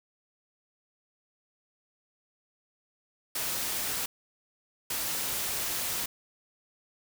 white noise bursts at uneven times, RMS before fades -32 dBFS, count 2, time 3.35-4.06 / 4.9-6.06 s, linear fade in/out 5 ms, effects none

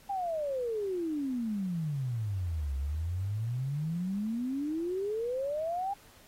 sine exponential two-way sweep, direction down then up, 814 to 66.2 to 814 Hz, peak -30 dBFS, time 0.09-5.94 s, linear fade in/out 10 ms, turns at 2.76 s, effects pink hiss -58 dBFS RMS until 6.27 s + AAC 48 kbps

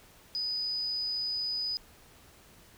sine tone, 4978 Hz, D#8, in tune, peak -30 dBFS, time 0.35-1.77 s, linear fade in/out 0 ms, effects pink hiss -57 dBFS RMS until 2.77 s

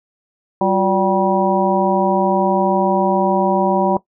harmonic tone with a mistuned harmonic, 193.1 Hz, G3, 26 cents flat, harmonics 1 / 2 / 3 / 4 / 5, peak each -19 / -19 / -19 / -19 / -19 dBFS, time 0.61-3.97 s, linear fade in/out 2 ms, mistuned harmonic 2, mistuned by -120 cents, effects noise-tail reverb RT60 0.1 s tail -18 dB re dry

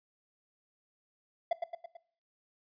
triangle tone with echo, 680 Hz, F5, 46 cents flat, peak -23 dBFS, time 1.51-1.53 s, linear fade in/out 5 ms, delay 110 ms, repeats 4, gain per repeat -5 dB, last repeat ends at 1.97 s, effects noise-tail reverb RT60 0.5 s tail -20 dB re dry + resampled to 11025 Hz

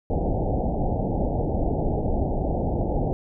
pink low-pass noise, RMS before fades -24 dBFS, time 0.1-3.13 s, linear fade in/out 0 ms, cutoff 830 Hz, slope 96 dB/octave, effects none

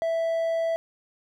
triangle tone, 659.3 Hz, E5, in tune, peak -21 dBFS, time 0.02-0.76 s, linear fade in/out 0 ms, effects none

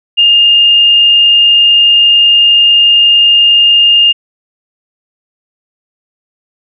sine tone with frequency modulation, 2822 Hz, F7, 17 cents sharp, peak -3 dBFS, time 0.17-4.13 s, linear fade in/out 20 ms, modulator 31.1 Hz, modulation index 0.46, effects none

